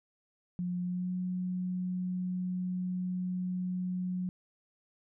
sine tone with pitch glide, 178.3 to 182.15 Hz, F3 to F#3, +36 to -27 cents, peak -31 dBFS, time 0.59-4.29 s, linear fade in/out 0 ms, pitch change +37 cents, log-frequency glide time 0.81-1.12 s, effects none

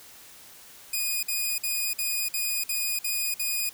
5% pulse tone bursts, 2473 Hz, D#7, 11 cents flat, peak -16 dBFS, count 8, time 0.93-3.694 s, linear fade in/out 5 ms, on 300 ms, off 52 ms, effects white hiss -49 dBFS RMS until 3.73 s

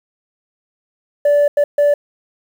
sine tone bursts at uneven times, 581 Hz, D5, 19 cents flat, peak -7 dBFS, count 3, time 1.25-1.48 / 1.57-1.64 / 1.78-1.94 s, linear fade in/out 5 ms, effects tanh soft clip ceiling -8 dBFS + 7-bit

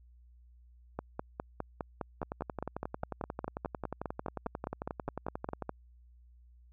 two click trains, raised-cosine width 1 ms, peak -21 / -22 dBFS, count 24 / 39, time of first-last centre 0.99-5.693 / 2.23-5.623 s, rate 4.89 / 11.2 Hz, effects added 60 Hz sine -56 dBFS peak until 6.72 s

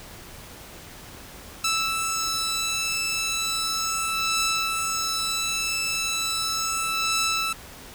10% pulse beating tone pair, 1318.5 / 1318.86 Hz, E6 / E6, 0 / 0 cents, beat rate 0.36 Hz, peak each -22 / -17 dBFS, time 1.64-7.53 s, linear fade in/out 5 ms, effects pink hiss -43 dBFS RMS until 7.94 s

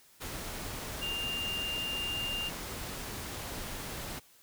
sine tone in noise, 2800 Hz, F7, 4 cents sharp, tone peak -33 dBFS, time 1.01-2.5 s, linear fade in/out 20 ms, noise pink, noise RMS -40 dBFS, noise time 0.2-4.2 s, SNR +4 dB, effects white hiss -61 dBFS RMS until 4.42 s

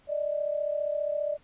sine tone pair together, 587.4 / 622.3 Hz, D5 / D#5, 0 / 0 cents, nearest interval minor second, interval 100 cents, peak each -28 / -32 dBFS, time 0.07-1.38 s, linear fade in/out 50 ms, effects pink hiss -62 dBFS RMS until 1.43 s + resampled to 8000 Hz

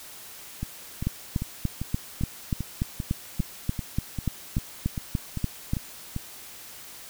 two click trains, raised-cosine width 5 ms, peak -12 / -17 dBFS, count 17 / 15, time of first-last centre 1.07-5.735 / 0.63-6.164 s, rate 3.43 / 2.53 Hz, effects white hiss -44 dBFS RMS until 7.09 s

